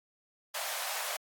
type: high-pass noise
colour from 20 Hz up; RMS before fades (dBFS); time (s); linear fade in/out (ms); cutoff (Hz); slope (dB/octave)
pink; -36; 0.54-1.17; 10; 580; 48
effects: AAC 64 kbps